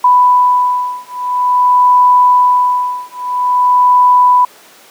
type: beating tone pair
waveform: sine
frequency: 992 / 992.49 Hz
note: B5 / B5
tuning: +7 / +8 cents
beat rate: 0.49 Hz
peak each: -10 dBFS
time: 0.04-4.45 s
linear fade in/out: 5 ms
effects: pink hiss -40 dBFS RMS until 4.9 s + high-pass 400 Hz 12 dB/octave